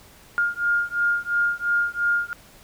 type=beating tone pair; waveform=sine; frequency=1412 / 1414.9 Hz; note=F6 / F6; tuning=+19 / +22 cents; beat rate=2.9 Hz; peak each=-23 dBFS; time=0.38-2.33 s; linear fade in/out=0 ms; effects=pink hiss -50 dBFS RMS until 2.63 s